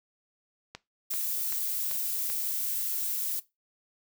click train, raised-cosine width 0.2 ms, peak -22 dBFS, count 5, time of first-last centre 0.75-2.3 s, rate 2.58 Hz
violet noise, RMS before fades -31 dBFS, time 1.1-3.4 s, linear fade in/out 10 ms
effects noise-tail reverb RT60 0.2 s tail -18 dB re dry

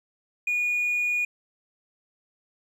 triangle tone, 2448 Hz, D#7, 29 cents flat, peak -20 dBFS, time 0.47-1.25 s, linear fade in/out 5 ms, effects tanh soft clip ceiling -18 dBFS

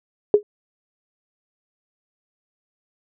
sine tone with exponential decay, 415.3 Hz, G#4, in tune, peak -5 dBFS, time 0.34-0.43 s, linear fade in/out 1 ms, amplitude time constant 18 ms, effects none

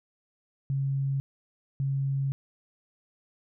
sine tone bursts at uneven times, 136.9 Hz, C#3, 21 cents flat, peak -25 dBFS, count 2, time 0.7-1.2 / 1.8-2.32 s, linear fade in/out 0 ms, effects none

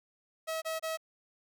sawtooth tone bursts, 643 Hz, E5, 43 cents flat, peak -29 dBFS, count 3, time 0.47-0.974 s, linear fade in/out 20 ms, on 150 ms, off 27 ms, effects none

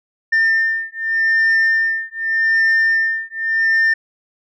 sine beating tone pair, 1801 / 1801.84 Hz, A6 / A6, +40 / +41 cents, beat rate 0.84 Hz, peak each -15 dBFS, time 0.32-3.94 s, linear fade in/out 10 ms, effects tanh soft clip ceiling -10 dBFS

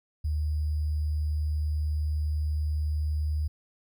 sine tone with sample-and-hold, 75.8 Hz, D#2, 45 cents flat, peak -25 dBFS, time 0.24-3.48 s, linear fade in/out 10 ms, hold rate 4900 Hz, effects none

